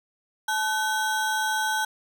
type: ring-modulated tone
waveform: square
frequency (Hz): 1192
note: D6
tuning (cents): +25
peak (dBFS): -21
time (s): 0.48-1.85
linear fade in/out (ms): 5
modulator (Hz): 321
effects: none